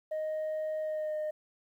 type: tone with pitch glide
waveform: sine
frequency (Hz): 622.3 to 613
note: D#5 to D#5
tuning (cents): 0 to -26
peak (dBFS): -29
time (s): 0.11-1.31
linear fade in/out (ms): 10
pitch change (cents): -26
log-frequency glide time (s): 0.82-1.15
effects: tanh soft clip ceiling -30 dBFS + 11-bit